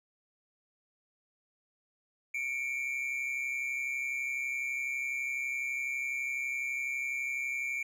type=tone pair together; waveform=triangle; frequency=2217 / 2349 Hz; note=C#7 / D7; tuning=0 / 0 cents; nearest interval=minor second; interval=100 cents; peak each=-35 / -32 dBFS; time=2.34-7.83 s; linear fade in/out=5 ms; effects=none